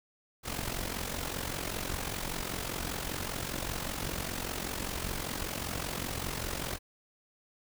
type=noise with amplitude modulation; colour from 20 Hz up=pink; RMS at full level=-33 dBFS; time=0.43-6.79 s; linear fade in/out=50 ms; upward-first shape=sine; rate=45.1 Hz; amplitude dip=70%; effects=none